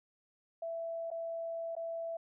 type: tone with dropouts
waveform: sine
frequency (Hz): 664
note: E5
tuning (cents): +12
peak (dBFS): -36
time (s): 0.62-2.17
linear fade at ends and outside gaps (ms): 5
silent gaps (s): 1.104-1.113 / 1.753-1.765
effects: none